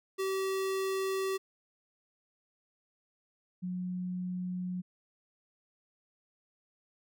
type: tone pair in turn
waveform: square / sine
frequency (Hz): 384.1 / 181.27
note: G4 / F#3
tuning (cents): -35 / -35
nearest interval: octave + minor second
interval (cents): 1300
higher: first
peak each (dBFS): -31 / -33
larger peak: first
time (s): 0.18-1.38 / 3.62-4.82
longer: neither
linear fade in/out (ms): 20
effects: none